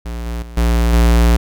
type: tone with level steps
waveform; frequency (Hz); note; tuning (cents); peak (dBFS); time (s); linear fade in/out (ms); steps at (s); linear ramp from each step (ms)
square; 58.27; A#1; 0; -23 / -21 / -31 / -12 / -9; 0.05-1.37; 10; 0.26 / 0.42 / 0.57 / 0.93; 5
effects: none